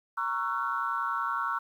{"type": "chord", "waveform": "sine", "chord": "F# dominant seventh", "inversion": "first", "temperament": "equal with one note detuned", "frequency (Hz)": [932.3, 1108.7, 1349.3, 1480], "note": ["A#5", "C#6", "E6", "F#6"], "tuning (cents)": [0, 0, 40, 0], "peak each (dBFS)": [-35, -32, -31, -36], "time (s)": [0.17, 1.59], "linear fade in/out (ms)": 10, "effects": ["tanh soft clip ceiling -17 dBFS", "10-bit"]}